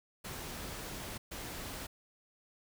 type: noise bursts at uneven times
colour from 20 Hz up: pink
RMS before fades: -43 dBFS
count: 2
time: 0.24-1.18 / 1.31-1.87 s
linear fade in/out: 10 ms
effects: none

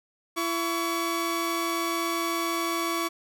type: tone pair together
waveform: sawtooth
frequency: 336 / 1129.1 Hz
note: E4 / C#6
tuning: +33 / +32 cents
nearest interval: octave + major sixth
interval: 2099 cents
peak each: -25 dBFS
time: 0.36-3.09 s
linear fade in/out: 20 ms
effects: none

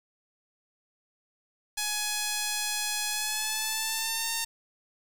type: tone with pitch glide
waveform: 5% pulse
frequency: 840 to 910.8 Hz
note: G#5 to A#5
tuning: +19 to -40 cents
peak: -16 dBFS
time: 1.77-4.45 s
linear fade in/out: 10 ms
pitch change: +141 cents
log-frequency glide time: 3.09-4.3 s
effects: 7-bit

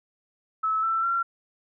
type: tone with pitch steps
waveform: sine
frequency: 1300 / 1333.5 / 1367.8 Hz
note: E6 / E6 / F6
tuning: -24 / +20 / -36 cents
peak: -22 dBFS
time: 0.63-1.23 s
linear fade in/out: 10 ms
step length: 200 ms
effects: none

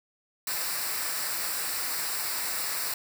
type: noise with comb filter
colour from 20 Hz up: white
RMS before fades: -31 dBFS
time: 0.47-2.94 s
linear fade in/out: 2 ms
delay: 0.31 ms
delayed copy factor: -0.65
effects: none

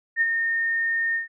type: tone with ADSR envelope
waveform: sine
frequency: 1830 Hz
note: A#6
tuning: 32 cents flat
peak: -16 dBFS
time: 0.16-1.28 s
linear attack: 51 ms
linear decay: 36 ms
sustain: -5 dB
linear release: 130 ms
effects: none

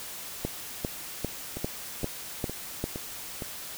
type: two click trains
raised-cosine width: 2 ms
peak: -21 / -15 dBFS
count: 5 / 7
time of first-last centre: 1.57-3.422 / 0.45-2.84 s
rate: 2.16 / 2.51 Hz
effects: white hiss -40 dBFS RMS until 3.77 s

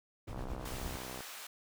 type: noise with tremolo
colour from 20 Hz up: brown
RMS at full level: -40 dBFS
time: 0.27-0.97 s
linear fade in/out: 10 ms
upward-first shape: sine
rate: 9 Hz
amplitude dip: 50%
type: click train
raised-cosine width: 1 ms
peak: -30 dBFS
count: 57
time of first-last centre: 0.33-1.206 s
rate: 63.9 Hz
type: high-pass noise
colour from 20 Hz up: pink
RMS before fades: -47 dBFS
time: 0.65-1.47 s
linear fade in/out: 5 ms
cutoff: 960 Hz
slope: 12 dB/octave
effects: none

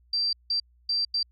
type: tone bursts at uneven times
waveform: sine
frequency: 4699 Hz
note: D8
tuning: in tune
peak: -23 dBFS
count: 4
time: 0.13-0.33 / 0.5-0.6 / 0.89-1.05 / 1.14-1.23 s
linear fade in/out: 5 ms
effects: added 60 Hz sine -58 dBFS peak until 1.31 s

